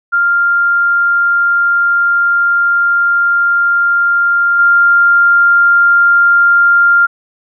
sine tone with level steps, 1396 Hz, F6, 1 cent flat, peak -8 / -5 dBFS, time 0.12-7.07 s, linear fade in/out 20 ms, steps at 4.59 s, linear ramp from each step 2 ms, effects none

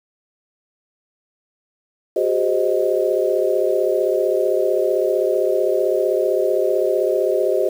sine chord, Ab dominant seventh, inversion third, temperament equal with one note detuned, 370 / 405.6 / 523.3 / 622.3 Hz, Gb4 / Ab4 / C5 / Eb5, 0 / -41 / 0 / 0 cents, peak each -21 dBFS, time 2.16-7.69 s, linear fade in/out 5 ms, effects 7-bit

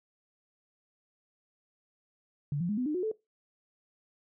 sine tone with pitch steps, 144.3 / 173.6 / 208.8 / 251.2 / 302.2 / 363.6 / 437.4 Hz, D3 / F3 / G#3 / B3 / D4 / F#4 / A4, -30 / -10 / +10 / +30 / +50 / -30 / -10 cents, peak -28 dBFS, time 2.52-3.115 s, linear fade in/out 2 ms, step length 85 ms, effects noise-tail reverb RT60 0.2 s tail -20 dB re dry

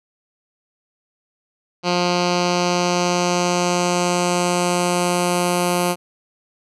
10% pulse tone with low-pass filter sweep, 177 Hz, F3, 23 cents sharp, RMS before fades -19 dBFS, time 1.83-5.96 s, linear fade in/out 50 ms, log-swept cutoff 4700 to 11000 Hz, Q 2.2, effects none

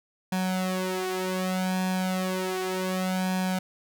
sawtooth tone with flanger, 185.8 Hz, F#3, 7 cents sharp, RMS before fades -28 dBFS, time 0.32-3.59 s, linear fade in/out 5 ms, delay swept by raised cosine 1.2 to 4.2 ms, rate 0.33 Hz, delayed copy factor +0.85, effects none

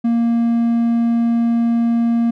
triangle tone, 233.1 Hz, A#3, in tune, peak -11 dBFS, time 0.04-2.31 s, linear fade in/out 10 ms, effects none

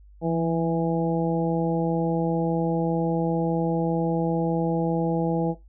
harmonic tone with a mistuned harmonic, 165 Hz, E3, 2 cents sharp, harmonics 1 / 2 / 3 / 4 / 5, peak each -25 / -27 / -27 / -31 / -32 dBFS, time 0.21-5.55 s, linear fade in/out 50 ms, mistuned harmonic 1, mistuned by +31 cents, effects noise-tail reverb RT60 0.2 s tail -17 dB re dry + added 50 Hz sine -47 dBFS peak until 5.68 s

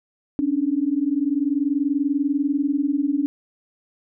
sine tone pair together, 273.4 / 293.7 Hz, C#4 / D4, -24 / 0 cents, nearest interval minor second, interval 124 cents, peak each -22 / -21 dBFS, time 0.39-3.26 s, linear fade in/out 0 ms, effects none

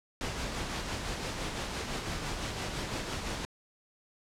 pink noise with tremolo, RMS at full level -34 dBFS, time 0.21-3.45 s, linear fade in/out 0 ms, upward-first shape sine, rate 5.9 Hz, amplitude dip 35%, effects low-pass 7000 Hz 12 dB/octave

